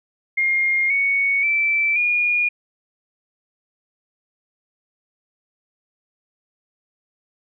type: tone with pitch steps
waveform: sine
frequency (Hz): 2127 / 2225 / 2328 / 2435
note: C7 / C#7 / D7 / D#7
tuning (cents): +28 / +6 / -16 / -38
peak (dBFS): -16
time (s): 0.37-2.49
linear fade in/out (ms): 10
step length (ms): 530
effects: none